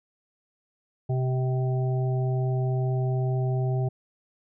harmonic tone, 128.9 Hz, C3, 26 cents flat, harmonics 1 / 3 / 5 / 6, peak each -23 / -33 / -37 / -39 dBFS, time 1.09-3.89 s, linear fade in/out 10 ms, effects none

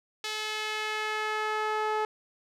sawtooth tone with band-pass filter sweep, 430 Hz, A4, 40 cents flat, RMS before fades -31 dBFS, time 0.24-2.05 s, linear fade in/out 2 ms, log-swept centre 3800 to 920 Hz, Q 1.1, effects none

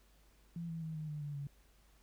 sine tone with pitch steps, 169 / 164.09 / 159.33 / 154.71 / 150.21 / 145.85 / 141.62 Hz, E3 / E3 / D#3 / D#3 / D3 / D3 / C#3, +43 / -8 / +41 / -10 / +39 / -12 / +37 cents, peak -39 dBFS, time 0.56-1.47 s, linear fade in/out 2 ms, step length 130 ms, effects added 50 Hz sine -65 dBFS peak until 2.02 s + pink hiss -70 dBFS RMS until 2.02 s

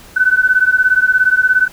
sine beating tone pair, 1500 / 1517 Hz, F#6 / F#6, +23 / +43 cents, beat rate 17 Hz, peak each -12 dBFS, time 0.16-1.68 s, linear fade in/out 10 ms, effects pink hiss -40 dBFS RMS until 1.72 s

